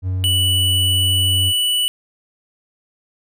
triangle tone with pitch glide, 92.6 to 93.24 Hz, F#2 to F#2, +2 to +14 cents, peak -16 dBFS, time 0.02-1.53 s, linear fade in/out 50 ms, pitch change +12 cents, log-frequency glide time 0.82-1.13 s
square tone, 2960 Hz, F#7, in tune, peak -16 dBFS, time 0.24-1.88 s, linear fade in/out 0 ms
effects none

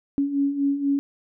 sine beating tone pair, 277.2 / 281.3 Hz, C#4 / C#4, 0 / +26 cents, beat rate 4.1 Hz, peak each -27 / -21 dBFS, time 0.18-0.99 s, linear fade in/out 0 ms, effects none

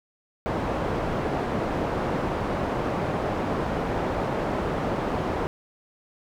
white low-pass noise, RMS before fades -27 dBFS, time 0.46-5.47 s, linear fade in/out 0 ms, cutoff 720 Hz, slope 12 dB/octave, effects none

